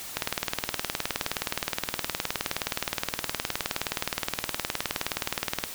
click train, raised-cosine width 0.2 ms, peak -8 dBFS, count 106, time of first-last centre 0.17-5.639 s, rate 19.2 Hz, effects white hiss -39 dBFS RMS until 5.74 s

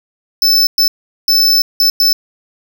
square tone bursts at uneven times, 5274 Hz, E8, in tune, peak -8 dBFS, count 5, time 0.42-0.67 / 0.78-0.88 / 1.28-1.62 / 1.8-1.9 / 2-2.13 s, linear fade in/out 2 ms, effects none

